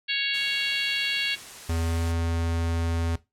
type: harmonic tone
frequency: 554.4 Hz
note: C#5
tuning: in tune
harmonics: 3 / 4 / 5 / 6 / 7 / 8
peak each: -32 / -31 / -28 / -30 / -33 / -32 dBFS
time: 0.08-1.36 s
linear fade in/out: 20 ms
type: noise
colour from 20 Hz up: white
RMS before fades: -42 dBFS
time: 0.33-2.13 s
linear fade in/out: 20 ms
type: tone with pitch glide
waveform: square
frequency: 82.8 to 83.47 Hz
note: E2 to E2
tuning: +8 to +22 cents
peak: -25 dBFS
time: 1.69-3.16 s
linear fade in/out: 5 ms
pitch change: +14 cents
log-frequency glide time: 1.84-2.04 s
effects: noise-tail reverb RT60 0.2 s tail -17 dB re dry + low-pass 10000 Hz 12 dB/octave